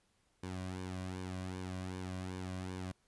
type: tone with flanger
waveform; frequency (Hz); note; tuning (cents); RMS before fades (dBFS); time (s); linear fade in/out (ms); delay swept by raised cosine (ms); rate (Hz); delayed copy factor
sawtooth; 92.5; F#2; 0; -42; 0.43-2.92; 5; 1.5 to 2.34; 2.6; -0.65
effects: pink hiss -75 dBFS RMS until 3.07 s + resampled to 24000 Hz